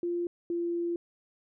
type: tone pair in turn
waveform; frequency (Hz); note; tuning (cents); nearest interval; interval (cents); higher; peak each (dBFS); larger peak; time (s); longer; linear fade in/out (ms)
sine; 347.1 / 343.1; F4 / F4; -11 / -31; unison; 20; first; -28; neither; 0.03-0.27 / 0.5-0.96; second; 2
effects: none